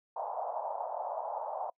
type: band-pass noise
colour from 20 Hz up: white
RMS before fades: -37 dBFS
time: 0.16-1.7 s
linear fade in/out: 5 ms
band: 600 to 900 Hz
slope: 48 dB/octave
effects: noise-tail reverb RT60 0.1 s tail -26 dB re dry

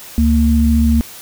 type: tone pair together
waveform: sine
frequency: 71.78 / 229.6 Hz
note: D2 / A#3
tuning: -39 / -26 cents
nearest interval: octave + minor sixth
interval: 2013 cents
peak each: -12 dBFS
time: 0.18-1.01 s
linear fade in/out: 0 ms
effects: white hiss -35 dBFS RMS until 1.21 s

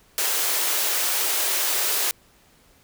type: high-pass noise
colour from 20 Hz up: white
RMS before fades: -23 dBFS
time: 0.18-2.11 s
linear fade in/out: 0 ms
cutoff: 340 Hz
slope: 48 dB/octave
effects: pink hiss -57 dBFS RMS until 2.83 s

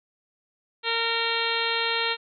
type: harmonic tone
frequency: 460.1 Hz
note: A#4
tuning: 23 cents flat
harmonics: 1 / 2 / 3 / 4 / 5 / 6 / 7 / 8 / 9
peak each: -32 / -32 / -32 / -32 / -32 / -32 / -32 / -32 / -32 dBFS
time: 0.83-2.17 s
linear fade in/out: 50 ms
effects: none

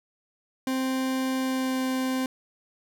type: tone with pitch glide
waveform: 40% pulse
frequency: 261.6 to 259.8 Hz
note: C4 to C4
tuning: 0 to -12 cents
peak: -24 dBFS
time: 0.67-2.26 s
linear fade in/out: 2 ms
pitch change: -12 cents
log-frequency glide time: 1.39-1.82 s
effects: none

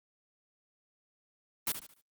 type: noise with echo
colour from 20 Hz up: white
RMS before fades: -31 dBFS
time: 1.67-1.72 s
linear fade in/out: 2 ms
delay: 73 ms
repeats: 4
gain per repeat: -9 dB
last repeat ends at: 2.012 s
effects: Opus 24 kbps

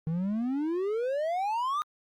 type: exponential sweep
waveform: triangle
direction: up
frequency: 156 to 1244.5 Hz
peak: -25 dBFS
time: 0.07-1.82 s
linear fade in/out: 0 ms
effects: Opus 48 kbps

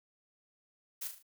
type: noise with echo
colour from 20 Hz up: blue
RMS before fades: -39 dBFS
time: 1.01-1.08 s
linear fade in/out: 10 ms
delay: 37 ms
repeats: 4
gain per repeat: -6 dB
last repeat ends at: 1.228 s
effects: none

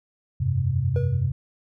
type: chord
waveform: sine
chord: F suspended second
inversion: none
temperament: equal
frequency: 87.31 / 98 / 130.81 Hz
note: F2 / G2 / C3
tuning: 0 / 0 / 0 cents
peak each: -27 / -25 / -23 dBFS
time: 0.4-1.32 s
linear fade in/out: 10 ms
type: tone with exponential decay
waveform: triangle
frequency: 482.2 Hz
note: B4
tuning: 41 cents flat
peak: -22 dBFS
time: 0.96-1.32 s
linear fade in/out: 1 ms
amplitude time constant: 77 ms
effects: none

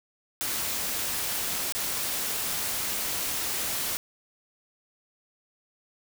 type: noise with dropouts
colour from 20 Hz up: white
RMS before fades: -30 dBFS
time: 0.41-3.97 s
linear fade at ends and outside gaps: 0 ms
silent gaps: 1.723-1.75 s
effects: none

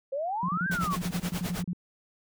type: exponential two-way sweep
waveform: sine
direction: up then down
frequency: 522 to 1620 to 1069 Hz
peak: -28 dBFS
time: 0.12-0.96 s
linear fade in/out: 10 ms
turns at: 0.68 s
type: tone bursts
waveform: sine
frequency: 176.8 Hz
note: F3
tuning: 22 cents sharp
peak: -28 dBFS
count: 15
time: 0.43-1.732 s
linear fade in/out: 2 ms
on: 56 ms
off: 33 ms
type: noise with tremolo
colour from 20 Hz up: pink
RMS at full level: -34 dBFS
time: 0.71-1.63 s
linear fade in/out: 5 ms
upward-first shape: sine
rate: 9.5 Hz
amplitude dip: 85%
effects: none

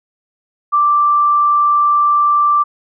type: tone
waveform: sine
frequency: 1174.7 Hz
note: D6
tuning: in tune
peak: -9 dBFS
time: 0.72-2.64 s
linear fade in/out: 20 ms
effects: none

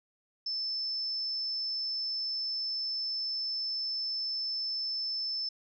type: tone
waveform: sine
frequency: 5274 Hz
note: E8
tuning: in tune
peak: -31 dBFS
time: 0.46-5.49 s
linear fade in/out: 5 ms
effects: none

